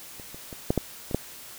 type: clicks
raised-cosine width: 2 ms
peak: -29 / -28 / -25 / -8 / -9 / -22 / -9 dBFS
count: 7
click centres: 0.198 / 0.345 / 0.528 / 0.705 / 0.777 / 1.112 / 1.146 s
effects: white hiss -44 dBFS RMS until 1.58 s